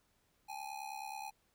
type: ring-modulated tone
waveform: square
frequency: 830.6 Hz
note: G#5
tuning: in tune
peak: -40 dBFS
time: 0.48-1.31 s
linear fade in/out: 20 ms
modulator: 34.7 Hz
effects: pink hiss -75 dBFS RMS until 1.54 s